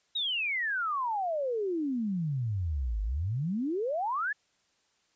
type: exponential two-way sweep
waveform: sine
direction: down then up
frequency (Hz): 3870 to 49.12 to 1786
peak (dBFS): -28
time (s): 0.15-4.33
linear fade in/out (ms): 10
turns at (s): 3.02
effects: white hiss -71 dBFS RMS until 5.15 s + resampled to 16000 Hz